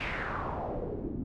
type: noise with low-pass filter sweep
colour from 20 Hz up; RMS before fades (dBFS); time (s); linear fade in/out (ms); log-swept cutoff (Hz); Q
pink; -35; 0-1.24; 10; 2600 to 240; 3.2
effects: none